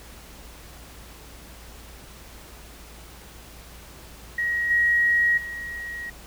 sine tone with level steps, 1897 Hz, A#6, 30 cents sharp, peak -22 / -17 / -31 dBFS, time 4.38-6.1 s, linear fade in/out 5 ms, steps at 4.7 / 5.37 s, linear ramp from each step 10 ms, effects added 57 Hz sine -46 dBFS peak until 6.26 s + pink hiss -46 dBFS RMS until 6.26 s

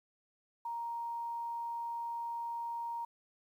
sine tone with quantisation, 935 Hz, A#5, 5 cents sharp, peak -36 dBFS, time 0.65-3.05 s, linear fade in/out 5 ms, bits 11, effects none

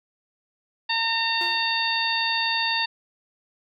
harmonic tone, 912 Hz, A#5, 38 cents flat, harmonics 1 / 2 / 3 / 4 / 5, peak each -28 / -28 / -28 / -28 / -28 dBFS, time 0.89-2.86 s, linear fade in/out 10 ms
sawtooth tone with exponential decay, 349.2 Hz, F4, in tune, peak -29 dBFS, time 1.41-1.8 s, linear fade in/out 1 ms, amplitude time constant 84 ms
effects none

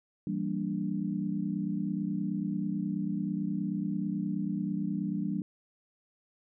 sine chord, E half-diminished seventh, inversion none, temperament equal with one note detuned, 166.73 / 196 / 233.1 / 293.7 Hz, E3 / G3 / Bb3 / D4, +20 / 0 / 0 / 0 cents, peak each -36 / -32 / -38 / -36 dBFS, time 0.27-5.42 s, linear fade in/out 2 ms, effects none

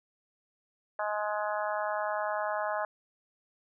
harmonic tone, 210 Hz, G#3, 19 cents sharp, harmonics 3 / 4 / 5 / 6 / 7 / 8, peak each -33 / -35 / -37 / -39 / -40 / -41 dBFS, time 0.99-2.85 s, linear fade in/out 2 ms, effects none

